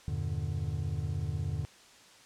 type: chord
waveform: triangle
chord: E half-diminished seventh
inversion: none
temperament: just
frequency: 82.41 / 98.89 / 118.67 / 148.33 Hz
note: E2 / G2 / Bb2 / D3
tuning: 0 / +16 / +31 / +18 cents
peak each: -34 / -34 / -37 / -34 dBFS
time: 0.08-1.65 s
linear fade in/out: 0 ms
effects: white hiss -56 dBFS RMS until 2.25 s + low-pass 7000 Hz 12 dB/octave